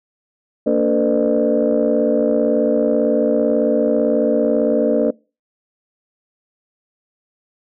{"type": "tone cluster", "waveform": "sine", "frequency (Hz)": [228.5, 288.4, 449.9, 508, 603], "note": ["A#3", "D4", "A4", "B4", "D5"], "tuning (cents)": [-34, -31, 39, 49, 46], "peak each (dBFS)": -19, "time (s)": [0.66, 5.11], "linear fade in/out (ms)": 10, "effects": ["noise-tail reverb RT60 0.3 s tail -23 dB re dry", "tanh soft clip ceiling -5 dBFS"]}